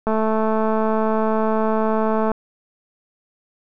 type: click train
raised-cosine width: 1 ms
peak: -8 dBFS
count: 493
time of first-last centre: 0.07-2.317 s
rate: 219 Hz
effects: none